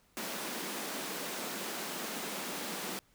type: high-pass noise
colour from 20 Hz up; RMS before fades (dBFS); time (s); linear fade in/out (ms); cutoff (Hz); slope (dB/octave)
pink; -39; 0.17-2.99; 0; 180; 48
effects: pink hiss -68 dBFS RMS until 3.14 s